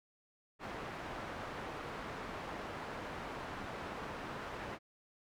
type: low-pass noise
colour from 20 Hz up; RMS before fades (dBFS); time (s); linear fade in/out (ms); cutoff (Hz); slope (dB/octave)
white; -44; 0.59-4.79; 50; 1300; 12
effects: none